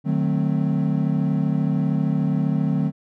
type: chord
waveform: triangle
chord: D# diminished seventh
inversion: none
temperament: equal with one note detuned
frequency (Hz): 152.01 / 185 / 220 / 261.6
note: D#3 / F#3 / A3 / C4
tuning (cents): -40 / 0 / 0 / 0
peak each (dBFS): -20 / -22 / -24 / -24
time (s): 0.04-2.92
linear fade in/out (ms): 50
effects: none